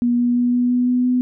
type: tone with pitch steps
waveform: sine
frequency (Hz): 240.8 / 242.3 / 243.9 / 245.4 / 247 / 248.6 / 250.2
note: B3 / B3 / B3 / B3 / B3 / B3 / B3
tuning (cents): -44 / -33 / -21 / -11 / 0 / +12 / +23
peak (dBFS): -14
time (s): 0.02-1.21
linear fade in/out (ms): 0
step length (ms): 170
effects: none